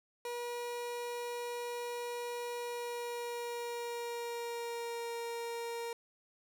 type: tone with pitch glide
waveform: 30% pulse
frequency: 480.8 to 467.7 Hz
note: B4 to A#4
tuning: -46 to +6 cents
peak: -35 dBFS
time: 0.25-5.93 s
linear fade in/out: 2 ms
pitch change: -48 cents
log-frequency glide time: 2.57-5.14 s
effects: none